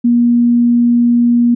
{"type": "tone", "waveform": "sine", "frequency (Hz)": 238.7, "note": "A#3", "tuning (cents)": 41, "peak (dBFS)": -7, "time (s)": [0.04, 1.55], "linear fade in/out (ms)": 10, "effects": []}